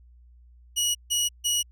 20% pulse tone bursts, 2913 Hz, F#7, 28 cents flat, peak -17 dBFS, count 3, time 0.76-1.63 s, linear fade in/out 20 ms, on 190 ms, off 150 ms, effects added 60 Hz sine -50 dBFS peak until 1.71 s

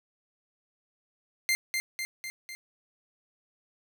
sawtooth tone with echo, 2093 Hz, C7, in tune, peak -20 dBFS, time 1.49-1.55 s, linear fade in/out 0 ms, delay 250 ms, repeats 4, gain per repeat -4 dB, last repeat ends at 2.55 s, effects 9-bit

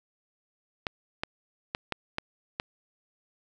clicks, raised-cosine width 0.3 ms, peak -13 dBFS, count 6, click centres 0.868 / 1.235 / 1.749 / 1.923 / 2.184 / 2.599 s, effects none

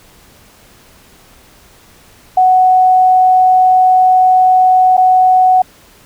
sine tone with dropouts, 742 Hz, F#5, 5 cents sharp, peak -5 dBFS, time 2.37-5.62 s, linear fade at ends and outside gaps 5 ms, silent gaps 4.969-4.977 s, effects pink hiss -44 dBFS RMS until 6.05 s

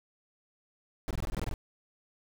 brown noise bursts, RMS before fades -32 dBFS, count 10, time 1.08-1.539 s, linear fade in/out 0 ms, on 27 ms, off 21 ms, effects none

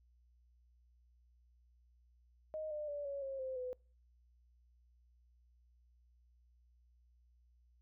sine tone with pitch steps, 622.3 / 600.8 / 580 / 559.9 / 540.5 / 521.8 / 503.7 Hz, D#5 / D5 / D5 / C#5 / C#5 / C5 / B4, 0 / +39 / -22 / +17 / -44 / -5 / +34 cents, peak -39 dBFS, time 2.54-3.73 s, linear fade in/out 0 ms, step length 170 ms, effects noise-tail reverb RT60 0.4 s tail -26 dB re dry + added 60 Hz sine -66 dBFS peak until 7.81 s

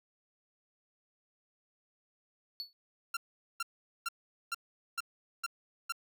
triangle tone with exponential decay, 4435 Hz, C#8, in tune, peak -33 dBFS, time 2.6-2.73 s, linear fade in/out 0 ms, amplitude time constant 28 ms
sawtooth tone bursts, 1371 Hz, F6, 32 cents flat, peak -29 dBFS, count 7, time 3.14-5.923 s, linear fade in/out 5 ms, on 29 ms, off 430 ms
effects none

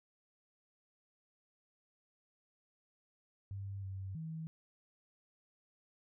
sine tone with pitch steps, 98.5 / 95.9 / 160.6 Hz, G2 / G2 / E3, +9 / -37 / -45 cents, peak -40 dBFS, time 3.51-4.47 s, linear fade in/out 0 ms, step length 320 ms, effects none

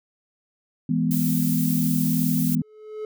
sine chord, E major, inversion none, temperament equal, 164.81 / 207.7 / 246.9 Hz, E3 / G#3 / B3, 0 / 0 / 0 cents, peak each -23 / -26 / -23 dBFS, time 0.89-2.62 s, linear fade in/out 5 ms
violet noise, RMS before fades -30 dBFS, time 1.11-2.55 s, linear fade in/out 0 ms
triangle tone with exponential growth, 429.3 Hz, A4, 43 cents flat, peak -25 dBFS, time 2.4-3.05 s, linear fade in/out 2 ms, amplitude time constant 140 ms
effects none

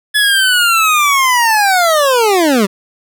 25% pulse linear sweep, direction down, 1716 to 185 Hz, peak -5 dBFS, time 0.14-2.67 s, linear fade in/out 20 ms, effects none

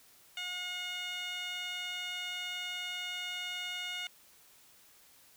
15% pulse tone with band-pass filter, 721 Hz, F#5, 45 cents flat, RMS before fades -39 dBFS, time 0.37-4.07 s, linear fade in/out 2 ms, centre 3300 Hz, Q 1.9, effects white hiss -61 dBFS RMS until 5.36 s

